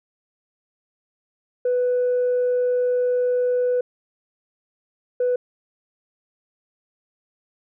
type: tone pair in turn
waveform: sine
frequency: 495.5 / 495.5 Hz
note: B4 / B4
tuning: +6 / +6 cents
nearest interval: unison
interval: 0 cents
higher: neither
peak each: -16 dBFS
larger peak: neither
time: 1.65-3.81 / 5.2-5.36 s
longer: first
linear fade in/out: 5 ms
effects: tanh soft clip ceiling -15 dBFS